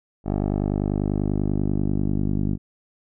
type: tone with low-pass filter sweep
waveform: 10% pulse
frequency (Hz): 50.2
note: G1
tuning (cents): +42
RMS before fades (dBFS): -23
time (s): 0.24-2.58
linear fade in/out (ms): 50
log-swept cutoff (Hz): 620 to 250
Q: 1.3
effects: none